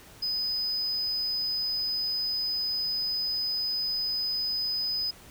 sine tone, 5010 Hz, D#8, 11 cents sharp, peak -24 dBFS, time 0.22-5.11 s, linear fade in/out 10 ms, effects tanh soft clip ceiling -26 dBFS + pink hiss -51 dBFS RMS until 5.3 s

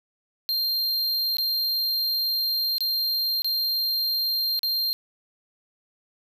square tone with dropouts, 4186 Hz, C8, in tune, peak -23 dBFS, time 0.49-4.93 s, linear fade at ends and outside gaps 0 ms, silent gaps 1.369-1.384 / 2.782-2.806 / 3.42-3.445 / 4.592-4.632 s, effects none

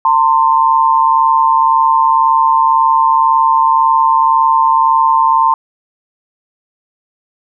sine tone pair together, 904.6 / 1046.5 Hz, A5 / C6, +48 / 0 cents, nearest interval minor third, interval 252 cents, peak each -10 dBFS, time 0.05-5.54 s, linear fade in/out 2 ms, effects none

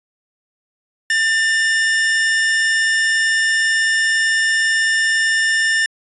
45% pulse tone pair together, 1791 / 2872 Hz, A6 / F7, +30 / +48 cents, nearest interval minor sixth, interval 818 cents, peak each -14 / -26 dBFS, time 1.1-5.86 s, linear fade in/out 2 ms, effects resampled to 22050 Hz

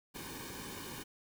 pink noise with comb filter, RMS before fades -45 dBFS, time 0.14-1.04 s, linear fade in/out 20 ms, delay 1.5 ms, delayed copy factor -0.75, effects none

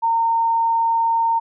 sine tone, 916 Hz, A#5, 31 cents flat, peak -15 dBFS, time 0.02-1.4 s, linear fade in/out 20 ms, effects none

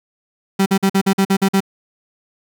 35% pulse tone bursts, 194.1 Hz, G3, 17 cents flat, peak -10 dBFS, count 9, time 0.59-1.605 s, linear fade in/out 10 ms, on 71 ms, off 47 ms, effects none

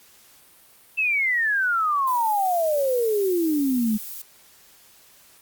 sine exponential sweep, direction down, 2672 to 207.7 Hz, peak -19 dBFS, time 0.97-3.98 s, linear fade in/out 20 ms
violet noise, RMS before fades -35 dBFS, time 2.07-4.22 s, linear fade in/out 5 ms
effects white hiss -53 dBFS RMS until 5.41 s + Opus 48 kbps

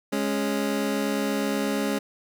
25% pulse tone pair together, 207.7 / 276.2 Hz, G#3 / C#4, 0 / -6 cents, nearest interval perfect fourth, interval 494 cents, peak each -23 / -23 dBFS, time 0.12-1.99 s, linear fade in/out 10 ms, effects none

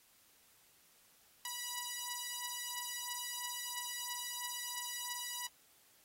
5% pulse beating tone pair, 974 / 977 Hz, B5 / B5, -24 / -19 cents, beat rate 3 Hz, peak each -31 dBFS, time 1.45-5.47 s, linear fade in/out 2 ms, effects white hiss -67 dBFS RMS until 6.04 s + AAC 48 kbps

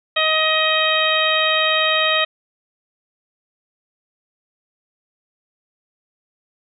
harmonic tone, 629 Hz, D#5, 19 cents sharp, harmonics 1 / 2 / 3 / 4 / 5 / 6, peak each -22 / -22 / -22 / -22 / -22 / -22 dBFS, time 0.16-2.25 s, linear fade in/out 10 ms, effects none

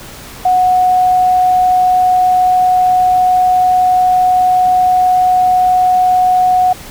sine tone, 734 Hz, F#5, 14 cents flat, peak -7 dBFS, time 0.45-6.73 s, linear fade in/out 5 ms, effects pink hiss -32 dBFS RMS until 6.9 s

